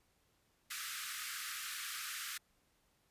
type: high-pass noise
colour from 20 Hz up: pink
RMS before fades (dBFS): -43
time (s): 0.7-2.38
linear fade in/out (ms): 10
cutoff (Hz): 1200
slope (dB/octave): 96
effects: pink hiss -75 dBFS RMS until 3.1 s + resampled to 32000 Hz